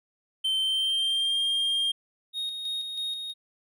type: tone with pitch glide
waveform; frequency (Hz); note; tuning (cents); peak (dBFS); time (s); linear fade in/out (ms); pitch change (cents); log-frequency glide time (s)
triangle; 3104 to 3208; G7 to G7; -18 to +39; -22; 0.44-1.92; 10; +57; 0.59-1.39
type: tone with tremolo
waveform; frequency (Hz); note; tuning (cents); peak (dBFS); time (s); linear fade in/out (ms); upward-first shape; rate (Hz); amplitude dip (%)
triangle; 3729; A#7; 0; -27; 2.33-3.34; 50; square; 3.1; 40
effects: none